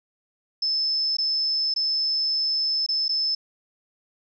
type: tone with dropouts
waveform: sine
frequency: 5250 Hz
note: E8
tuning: 8 cents flat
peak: -21 dBFS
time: 0.62-3.35 s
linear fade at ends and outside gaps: 5 ms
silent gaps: 1.169-1.184 / 1.74-1.761 / 2.864-2.887 / 3.082-3.091 s
effects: none